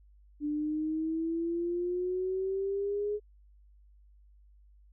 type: exponential sweep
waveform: sine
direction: up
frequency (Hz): 293.7 to 420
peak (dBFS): -29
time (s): 0.4-3.2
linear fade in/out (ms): 50
effects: added 50 Hz sine -56 dBFS peak until 4.92 s